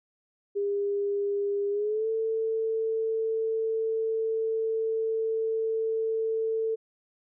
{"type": "tone with pitch glide", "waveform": "sine", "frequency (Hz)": [403.8, 445.5], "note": ["G#4", "A4"], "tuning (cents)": [-49, 22], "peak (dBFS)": -25, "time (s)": [0.55, 6.76], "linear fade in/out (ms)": 20, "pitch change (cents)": 171, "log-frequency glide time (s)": [1.7, 2.08], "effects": []}